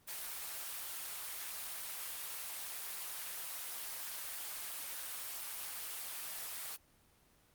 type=high-pass noise; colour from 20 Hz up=white; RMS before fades=-43 dBFS; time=0.07-6.77 s; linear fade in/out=20 ms; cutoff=640 Hz; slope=12 dB/octave; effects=pink hiss -68 dBFS RMS until 7.54 s + Opus 24 kbps